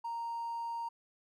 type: tone with hard clipping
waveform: triangle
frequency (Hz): 930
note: A#5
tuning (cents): -4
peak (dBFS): -36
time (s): 0.04-0.89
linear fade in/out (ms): 10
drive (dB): 4
effects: none